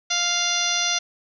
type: harmonic tone with a mistuned harmonic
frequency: 698.5 Hz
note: F5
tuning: in tune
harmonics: 1 / 2 / 3 / 4 / 5 / 6 / 7 / 8 / 9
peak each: -32 / -30 / -30 / -30 / -26 / -30 / -30 / -26 / -32 dBFS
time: 0.1-0.99 s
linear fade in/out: 10 ms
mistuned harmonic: 8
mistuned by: +70 cents
effects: none